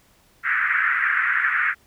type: band-pass noise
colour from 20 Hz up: pink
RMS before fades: -21 dBFS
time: 0.43-1.75 s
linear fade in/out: 50 ms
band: 1400 to 2000 Hz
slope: 48 dB/octave
effects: pink hiss -58 dBFS RMS until 1.86 s